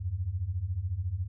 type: beating tone pair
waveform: sine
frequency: 82 / 96 Hz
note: E2 / G2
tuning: -9 / -36 cents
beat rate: 14 Hz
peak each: -34 / -31 dBFS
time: 0-1.28 s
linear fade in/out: 20 ms
effects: none